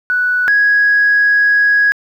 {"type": "tone pair in turn", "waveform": "sine", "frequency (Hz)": [1480, 1661.2], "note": ["F#6", "G#6"], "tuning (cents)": [0, 0], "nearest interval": "major second", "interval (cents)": 200, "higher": "second", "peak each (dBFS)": [-11, -7], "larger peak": "second", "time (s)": [[0.1, 0.48], [0.48, 1.92]], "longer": "second", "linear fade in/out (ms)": 0, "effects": ["tanh soft clip ceiling -4 dBFS", "8-bit"]}